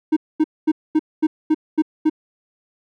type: tone bursts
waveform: triangle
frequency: 311.1 Hz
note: D#4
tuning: in tune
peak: -10 dBFS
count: 8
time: 0.12-2.098 s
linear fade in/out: 10 ms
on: 46 ms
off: 230 ms
effects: none